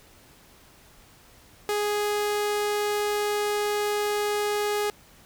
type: tone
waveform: sawtooth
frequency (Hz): 415.3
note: G#4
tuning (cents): 0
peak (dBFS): -20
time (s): 1.69-4.9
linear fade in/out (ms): 0
effects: pink hiss -54 dBFS RMS until 5.25 s